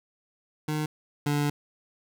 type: tone pair in turn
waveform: 25% pulse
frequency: 152.7 / 145.94 Hz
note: D#3 / D3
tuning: -32 / -11 cents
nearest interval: minor second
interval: 79 cents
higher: first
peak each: -23 / -20 dBFS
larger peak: second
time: 0.68-0.86 / 1.26-1.5 s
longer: second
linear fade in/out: 5 ms
effects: none